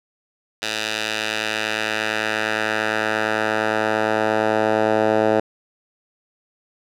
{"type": "tone with band-pass filter sweep", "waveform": "10% pulse", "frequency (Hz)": 108.7, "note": "A2", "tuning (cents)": -21, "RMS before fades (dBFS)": -21, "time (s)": [0.62, 5.4], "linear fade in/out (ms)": 5, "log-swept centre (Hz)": [3600, 650], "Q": 1.1, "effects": []}